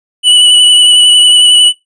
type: tone with vibrato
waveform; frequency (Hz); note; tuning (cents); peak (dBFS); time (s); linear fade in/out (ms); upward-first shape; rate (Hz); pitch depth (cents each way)
square; 2960; F#7; 0; -3; 0.23-1.73; 50; triangle; 11; 24
effects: noise-tail reverb RT60 0.2 s tail -22 dB re dry + resampled to 22050 Hz